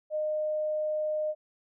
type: tone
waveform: sine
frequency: 613 Hz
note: D#5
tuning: 26 cents flat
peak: -27 dBFS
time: 0.1-1.35 s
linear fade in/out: 50 ms
effects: none